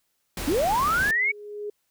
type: noise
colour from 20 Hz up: pink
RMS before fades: -32 dBFS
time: 0.37-1.11 s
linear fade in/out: 2 ms
type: linear sweep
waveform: sine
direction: up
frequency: 250 to 2271 Hz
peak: -20 dBFS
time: 0.47-1.32 s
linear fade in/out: 10 ms
type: tone with exponential growth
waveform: sine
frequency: 415.3 Hz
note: G#4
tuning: in tune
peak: -28 dBFS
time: 0.59-1.7 s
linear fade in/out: 5 ms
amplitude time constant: 240 ms
effects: white hiss -73 dBFS RMS until 1.9 s